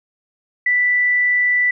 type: tone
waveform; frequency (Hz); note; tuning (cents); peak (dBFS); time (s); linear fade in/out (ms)
sine; 1975.5; B6; 0; -13; 0.66-1.71; 5
effects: none